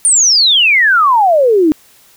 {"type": "exponential sweep", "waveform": "sine", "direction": "down", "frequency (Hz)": [9300, 293.6], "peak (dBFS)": -6, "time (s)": [0.05, 1.72], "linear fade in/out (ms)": 0, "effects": ["white hiss -46 dBFS RMS until 2.16 s"]}